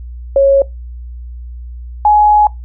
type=tone pair in turn; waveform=sine; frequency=550 / 839.8 Hz; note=C#5 / G#5; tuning=-14 / +19 cents; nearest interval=perfect fifth; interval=733 cents; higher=second; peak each=-5 dBFS; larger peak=neither; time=0.36-0.62 / 2.05-2.47 s; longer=second; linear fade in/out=2 ms; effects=noise-tail reverb RT60 0.2 s tail -22 dB re dry + added 60 Hz sine -25 dBFS peak until 2.64 s